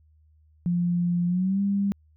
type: tone with pitch glide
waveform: sine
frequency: 174.61 to 199.42 Hz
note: F3 to G3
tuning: 0 to +30 cents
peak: -21 dBFS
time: 0.66-1.92 s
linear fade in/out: 0 ms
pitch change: +230 cents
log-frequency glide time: 1.27-1.61 s
effects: added 77 Hz sine -56 dBFS peak until 2.16 s